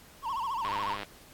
triangle tone with vibrato, 1000 Hz, B5, 21 cents sharp, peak -28 dBFS, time 0.22-0.98 s, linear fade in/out 50 ms, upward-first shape sine, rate 14 Hz, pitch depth 190 cents each way
click train, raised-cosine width 0.3 ms, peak -21 dBFS, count 40, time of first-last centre 0.65-1.032 s, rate 102 Hz
effects pink hiss -54 dBFS RMS until 1.33 s + AAC 64 kbps

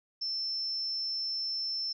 sine tone, 5330 Hz, E8, 18 cents sharp, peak -31 dBFS, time 0.21-1.93 s, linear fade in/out 10 ms, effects none

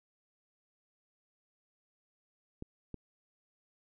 clicks, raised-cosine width 3 ms, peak -28 dBFS, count 2, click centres 2.624 / 2.943 s, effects none

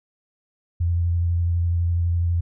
sine tone with vibrato, 85.8 Hz, F2, 30 cents flat, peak -18 dBFS, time 0.8-2.41 s, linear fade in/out 10 ms, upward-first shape triangle, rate 12 Hz, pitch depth 24 cents each way, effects none

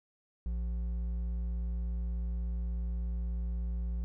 triangle tone with hard clipping, 58.27 Hz, A#1, in tune, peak -33 dBFS, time 0.46-4.04 s, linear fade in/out 0 ms, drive 9 dB, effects none

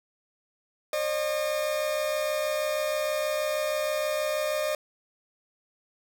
40% pulse tone pair together, 541.7 / 608 Hz, C#5 / D#5, -40 / -40 cents, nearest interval major second, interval 200 cents, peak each -32 / -26 dBFS, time 0.93-4.75 s, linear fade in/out 2 ms, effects 8-bit

